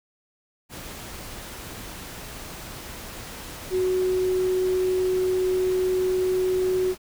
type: tone in noise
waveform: sine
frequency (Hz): 370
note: F#4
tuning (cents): 0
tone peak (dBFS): -20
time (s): 3.7-6.95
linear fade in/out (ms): 50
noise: pink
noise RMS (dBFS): -38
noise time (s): 0.69-6.98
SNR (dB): +15
effects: none